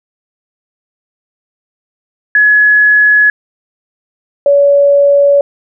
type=tone pair in turn; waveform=sine; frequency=1693 / 566.9 Hz; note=G#6 / C#5; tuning=+33 / +39 cents; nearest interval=octave + perfect fifth; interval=1894 cents; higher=first; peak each=-4 dBFS; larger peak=neither; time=2.35-3.3 / 4.46-5.41 s; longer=neither; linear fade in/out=2 ms; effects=none